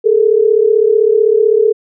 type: tone pair together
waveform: sine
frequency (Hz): 418 / 453.8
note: G#4 / A#4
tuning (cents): +11 / -47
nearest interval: minor second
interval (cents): 142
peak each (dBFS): -10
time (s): 0.04-1.73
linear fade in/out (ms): 20
effects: none